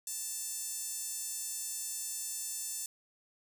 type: tone with high-pass filter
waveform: sawtooth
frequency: 890 Hz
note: A5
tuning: 20 cents sharp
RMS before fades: -39 dBFS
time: 0.07-2.86 s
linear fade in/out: 2 ms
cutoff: 7600 Hz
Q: 2.7
effects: none